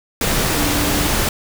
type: tone in noise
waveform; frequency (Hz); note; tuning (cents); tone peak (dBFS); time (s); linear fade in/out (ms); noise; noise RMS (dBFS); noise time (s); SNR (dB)
sine; 293.7; D4; 0; -22; 0.56-1.07; 2; pink; -18; 0.21-1.29; -7
effects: none